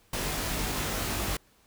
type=noise with comb filter; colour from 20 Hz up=pink; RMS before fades=-31 dBFS; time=0.13-1.37 s; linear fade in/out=5 ms; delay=20 ms; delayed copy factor=+0.7; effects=pink hiss -63 dBFS RMS until 1.66 s